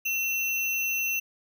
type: tone with sample-and-hold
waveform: sine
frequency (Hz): 2706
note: E7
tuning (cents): +45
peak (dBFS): -25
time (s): 0.05-1.2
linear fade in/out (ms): 10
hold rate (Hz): 8820
effects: none